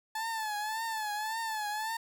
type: tone with vibrato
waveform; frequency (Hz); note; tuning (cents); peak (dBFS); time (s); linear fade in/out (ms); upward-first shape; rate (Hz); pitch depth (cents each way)
30% pulse; 870; A5; -20; -30; 0.15-1.97; 5; triangle; 1.8; 93
effects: none